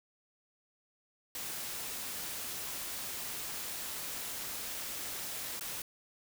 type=noise with dropouts; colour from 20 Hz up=white; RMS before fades=-40 dBFS; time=1.35-5.82 s; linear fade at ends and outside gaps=2 ms; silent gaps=5.596-5.609 s; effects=none